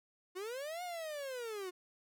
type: linear two-way sweep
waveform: 45% pulse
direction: up then down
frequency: 352.8 to 728 to 353.1 Hz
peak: -40 dBFS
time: 0.35-1.71 s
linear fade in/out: 20 ms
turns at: 0.83 s
effects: none